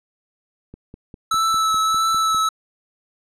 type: click train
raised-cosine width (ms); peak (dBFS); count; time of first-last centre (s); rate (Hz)
3; -25; 9; 0.74-2.346; 4.98
type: tone with vibrato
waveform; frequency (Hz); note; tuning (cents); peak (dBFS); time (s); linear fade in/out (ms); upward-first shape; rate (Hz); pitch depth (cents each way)
square; 1311; E6; -10; -17; 1.31-2.49; 5; triangle; 1.6; 18
effects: low-pass 10000 Hz 12 dB/octave